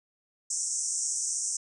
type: band-pass noise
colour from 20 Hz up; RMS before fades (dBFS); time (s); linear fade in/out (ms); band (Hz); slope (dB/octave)
white; -31; 0.5-1.57; 5; 5600 to 8800; 96
effects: none